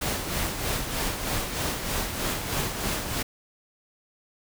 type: noise with tremolo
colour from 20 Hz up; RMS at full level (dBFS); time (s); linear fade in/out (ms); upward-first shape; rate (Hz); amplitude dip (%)
pink; -27; 0.01-3.23; 10; sine; 3.2; 50
effects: none